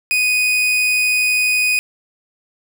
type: tone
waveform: 40% pulse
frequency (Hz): 2489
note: D#7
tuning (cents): 0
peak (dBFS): -13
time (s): 0.11-1.79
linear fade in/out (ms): 0
effects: none